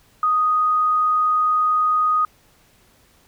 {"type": "tone", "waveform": "sine", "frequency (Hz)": 1244.5, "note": "D#6", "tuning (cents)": 0, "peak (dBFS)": -15, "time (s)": [0.23, 2.25], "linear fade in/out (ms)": 2, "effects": ["pink hiss -56 dBFS RMS until 3.27 s"]}